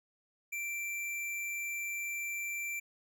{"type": "tone", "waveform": "square", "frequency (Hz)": 2349, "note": "D7", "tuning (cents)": 0, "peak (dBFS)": -36, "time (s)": [0.52, 2.8], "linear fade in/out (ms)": 10, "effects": []}